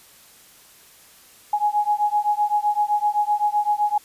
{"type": "beating tone pair", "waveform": "sine", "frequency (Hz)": [830.6, 838.4], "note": ["G#5", "G#5"], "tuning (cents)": [0, 16], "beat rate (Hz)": 7.8, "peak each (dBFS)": [-21, -21], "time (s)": [1.53, 3.98], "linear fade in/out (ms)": 5, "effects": ["white hiss -50 dBFS RMS until 4.04 s", "resampled to 32000 Hz"]}